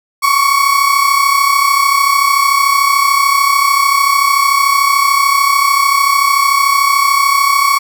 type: tone pair together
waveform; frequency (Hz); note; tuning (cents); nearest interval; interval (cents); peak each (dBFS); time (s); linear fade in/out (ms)
35% pulse; 1099.5 / 1133; C#6 / C#6; -14 / +37; minor second; 51; -10; 0.22-7.79; 20
effects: none